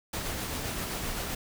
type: noise with tremolo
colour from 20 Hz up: pink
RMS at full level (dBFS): -33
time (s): 0.13-1.35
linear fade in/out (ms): 5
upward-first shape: sine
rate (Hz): 7.7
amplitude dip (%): 25
effects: none